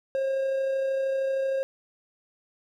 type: tone with amplitude modulation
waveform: triangle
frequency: 537 Hz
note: C5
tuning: 45 cents sharp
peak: -21 dBFS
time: 0.15-1.63 s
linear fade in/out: 0 ms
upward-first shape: sine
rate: 33 Hz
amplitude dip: 25%
effects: none